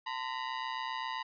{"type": "ring-modulated tone", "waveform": "sawtooth", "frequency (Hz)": 961, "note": "B5", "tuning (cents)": -48, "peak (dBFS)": -28, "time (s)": [0.06, 1.23], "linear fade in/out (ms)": 10, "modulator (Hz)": 63.7, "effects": ["resampled to 11025 Hz"]}